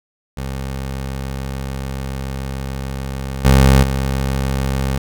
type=tone with level steps; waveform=20% pulse; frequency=66.9 Hz; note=C2; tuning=39 cents sharp; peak=-18 / -3 / -12 dBFS; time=0.37-4.98 s; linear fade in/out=5 ms; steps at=3.44 / 3.82 s; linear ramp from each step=20 ms; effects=none